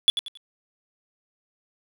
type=tone with echo; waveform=triangle; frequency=3432 Hz; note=A7; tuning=44 cents flat; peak=-11 dBFS; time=0.08-0.1 s; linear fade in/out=0 ms; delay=91 ms; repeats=3; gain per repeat=-10 dB; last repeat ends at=0.373 s; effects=none